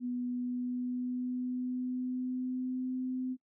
sine tone with pitch glide, 246.5 to 255.9 Hz, B3 to C4, -3 to -38 cents, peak -32 dBFS, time 0-3.37 s, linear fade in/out 50 ms, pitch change +65 cents, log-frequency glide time 0.27-2.94 s, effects noise-tail reverb RT60 0.1 s tail -21 dB re dry

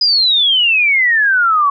sine exponential sweep, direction down, 5010 to 1108.7 Hz, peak -9 dBFS, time 0.01-1.7 s, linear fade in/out 5 ms, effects none

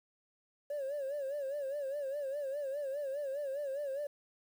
sine tone with vibrato, 560 Hz, C#5, 18 cents sharp, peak -33 dBFS, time 0.7-4.07 s, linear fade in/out 5 ms, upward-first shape sine, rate 4.9 Hz, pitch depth 98 cents each way, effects tanh soft clip ceiling -33 dBFS + 10-bit

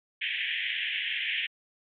white band-pass noise, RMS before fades -31 dBFS, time 0.21-1.47 s, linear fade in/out 10 ms, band 1700 to 3300 Hz, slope 96 dB/octave, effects MP3 64 kbps

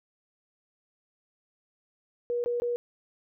sine tone bursts, 480.6 Hz, B4, 47 cents flat, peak -26 dBFS, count 3, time 2.3-2.76 s, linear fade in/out 0 ms, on 140 ms, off 20 ms, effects none

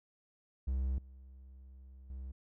triangle tone with level steps, 65.4 Hz, C2, in tune, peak -29 / -49 / -39 dBFS, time 0.67-2.32 s, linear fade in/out 10 ms, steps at 0.98 / 2.1 s, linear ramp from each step 2 ms, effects none

